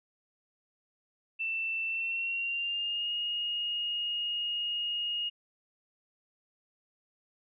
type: tone with pitch glide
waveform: sine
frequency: 2671 to 2863 Hz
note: E7 to F7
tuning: +22 to +42 cents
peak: -30 dBFS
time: 1.39-5.3 s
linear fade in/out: 20 ms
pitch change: +120 cents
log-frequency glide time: 1.87-3.12 s
effects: none